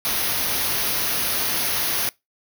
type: band-stop noise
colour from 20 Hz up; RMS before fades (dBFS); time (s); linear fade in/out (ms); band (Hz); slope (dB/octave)
white; -23; 0.05-2.09; 0; 6400 to 9200; 96
effects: noise-tail reverb RT60 0.2 s tail -23 dB re dry